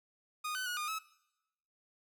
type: tone with pitch steps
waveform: sawtooth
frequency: 1233 / 1512 / 1452 / 1218 / 1293 Hz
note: D#6 / F#6 / F#6 / D#6 / E6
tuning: -16 / +37 / -33 / -37 / -34 cents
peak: -32 dBFS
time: 0.44-0.99 s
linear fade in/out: 10 ms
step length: 110 ms
effects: noise-tail reverb RT60 0.9 s tail -20 dB re dry